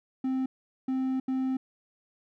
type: tone bursts at uneven times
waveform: triangle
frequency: 261.6 Hz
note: C4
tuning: in tune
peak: -24 dBFS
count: 3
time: 0.24-0.46 / 0.88-1.2 / 1.28-1.57 s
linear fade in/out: 5 ms
effects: none